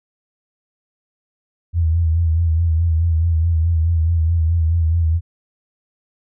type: tone with vibrato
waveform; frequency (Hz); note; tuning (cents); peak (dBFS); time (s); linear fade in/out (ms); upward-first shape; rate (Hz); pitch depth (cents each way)
sine; 82.41; E2; 0; -13; 1.73-5.21; 50; sine; 4.7; 61
effects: none